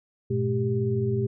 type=tone cluster; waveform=sine; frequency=100.4 / 119.5 / 214 / 393.1 Hz; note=G2 / A#2 / A3 / G4; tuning=+42 / +43 / -48 / +5 cents; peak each=-34 / -25 / -31 / -27 dBFS; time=0.3-1.27 s; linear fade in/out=10 ms; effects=none